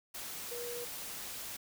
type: tone in noise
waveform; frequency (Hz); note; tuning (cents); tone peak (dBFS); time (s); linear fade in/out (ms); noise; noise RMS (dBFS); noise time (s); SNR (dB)
sine; 480.5; B4; -48; -40; 0.51-0.85; 10; white; -43; 0.14-1.57; 0
effects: none